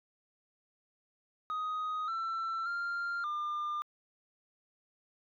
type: tone with pitch steps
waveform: sine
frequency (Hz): 1251 / 1340 / 1393 / 1200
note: D#6 / E6 / F6 / D6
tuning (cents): +9 / +28 / -5 / +37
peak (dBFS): -30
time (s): 1.5-3.82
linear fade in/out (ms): 0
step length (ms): 580
effects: tanh soft clip ceiling -32 dBFS